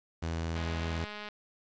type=tone; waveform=sawtooth; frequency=82.41 Hz; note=E2; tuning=in tune; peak=-28 dBFS; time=0.22-1.05 s; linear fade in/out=10 ms
type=click train; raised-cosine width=0.3 ms; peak=-26 dBFS; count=153; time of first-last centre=0.56-1.287 s; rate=209 Hz
effects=resampled to 16000 Hz + 9-bit